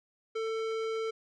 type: tone with tanh clipping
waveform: sine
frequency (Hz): 445.9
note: A4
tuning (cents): +23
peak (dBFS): -33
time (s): 0.35-1.11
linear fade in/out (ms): 10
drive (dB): 18
effects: none